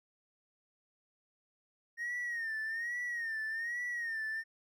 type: tone with vibrato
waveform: triangle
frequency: 1851 Hz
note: A#6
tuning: 13 cents flat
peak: -32 dBFS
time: 1.97-4.44 s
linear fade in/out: 50 ms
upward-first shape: sine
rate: 1.2 Hz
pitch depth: 93 cents each way
effects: tanh soft clip ceiling -30 dBFS